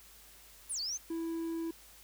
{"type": "linear two-way sweep", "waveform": "sine", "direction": "down then up", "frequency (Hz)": [11040, 4309, 6470], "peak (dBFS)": -34, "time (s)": [0.69, 0.98], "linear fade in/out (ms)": 20, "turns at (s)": 0.8}
{"type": "tone", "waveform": "triangle", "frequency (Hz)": 330, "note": "E4", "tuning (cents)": 2, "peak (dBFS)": -32, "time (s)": [1.1, 1.71], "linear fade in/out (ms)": 5}
{"effects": ["added 50 Hz sine -63 dBFS peak until 2.03 s", "white hiss -57 dBFS RMS until 2.03 s"]}